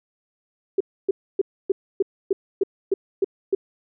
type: tone bursts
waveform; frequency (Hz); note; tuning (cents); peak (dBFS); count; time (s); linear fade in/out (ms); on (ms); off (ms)
sine; 389.6; G4; -11; -15; 10; 0.78-3.55; 5; 25; 280
effects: none